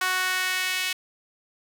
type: tone with high-pass filter sweep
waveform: sawtooth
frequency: 370 Hz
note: F#4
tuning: in tune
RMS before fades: -26 dBFS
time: 0.01-0.93 s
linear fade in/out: 5 ms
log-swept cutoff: 1300 to 2500 Hz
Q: 1.8
effects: none